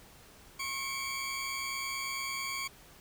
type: tone pair together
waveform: 20% pulse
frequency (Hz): 1087 / 2303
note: C#6 / D7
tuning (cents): -34 / -34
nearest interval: octave + minor second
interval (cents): 1300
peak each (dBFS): -33 / -32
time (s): 0.59-2.68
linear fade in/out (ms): 10
effects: pink hiss -56 dBFS RMS until 3 s